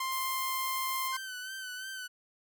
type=tone; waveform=sawtooth; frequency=1051 Hz; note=C6; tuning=7 cents sharp; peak=-28 dBFS; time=0-1.17 s; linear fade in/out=5 ms
type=high-pass noise; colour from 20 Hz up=pink; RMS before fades=-40 dBFS; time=0.12-1.08 s; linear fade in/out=2 ms; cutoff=10000 Hz; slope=24 dB/octave
type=tone with vibrato; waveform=sawtooth; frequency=1522 Hz; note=F#6; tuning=48 cents sharp; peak=-35 dBFS; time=1.12-2.08 s; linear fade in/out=20 ms; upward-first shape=sine; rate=2.9 Hz; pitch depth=43 cents each way
effects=none